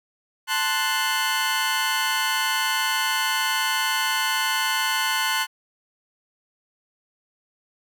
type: chord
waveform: 20% pulse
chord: F# diminished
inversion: first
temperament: equal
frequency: 880 / 1046.5 / 1480 Hz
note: A5 / C6 / F#6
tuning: 0 / 0 / 0 cents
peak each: -22 / -21 / -20 dBFS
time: 0.47-5.47 s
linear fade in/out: 50 ms
effects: none